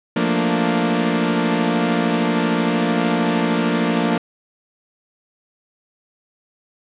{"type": "chord", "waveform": "sawtooth", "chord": "Bb major seventh", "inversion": "second", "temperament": "equal", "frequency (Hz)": [174.61, 220, 233.1, 293.7], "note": ["F3", "A3", "Bb3", "D4"], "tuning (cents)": [0, 0, 0, 0], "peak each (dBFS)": [-18, -21, -16, -19], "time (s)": [0.16, 4.18], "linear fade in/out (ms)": 5, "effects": ["resampled to 8000 Hz", "8-bit"]}